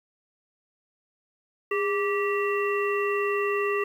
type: harmonic tone with a mistuned harmonic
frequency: 388.9 Hz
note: G4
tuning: 14 cents flat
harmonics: 1 / 3 / 5 / 7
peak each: -25 / -30 / -32 / -33 dBFS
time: 1.71-3.84 s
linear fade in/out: 5 ms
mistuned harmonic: 1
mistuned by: +82 cents
effects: 9-bit